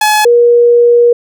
sawtooth / sine tone pair in turn, 850 / 477 Hz, G#5 / A#4, +40 / +40 cents, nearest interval minor seventh, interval 1000 cents, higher first, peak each -3 dBFS, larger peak neither, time 0.01-0.25 / 0.25-1.13 s, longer second, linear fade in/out 5 ms, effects none

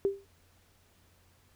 sine tone with exponential decay, 395 Hz, G4, 13 cents sharp, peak -21 dBFS, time 0.05-0.25 s, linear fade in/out 0 ms, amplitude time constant 43 ms, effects added 88 Hz sine -66 dBFS peak until 1.55 s + pink hiss -66 dBFS RMS until 1.55 s

